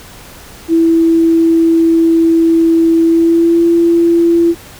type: tone with pitch glide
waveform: sine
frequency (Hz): 329.6 to 338.1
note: E4 to E4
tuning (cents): 0 to +44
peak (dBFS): -6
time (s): 0.68-4.55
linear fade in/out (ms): 50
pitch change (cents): +44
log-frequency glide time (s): 3.03-3.64
effects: pink hiss -35 dBFS RMS until 4.79 s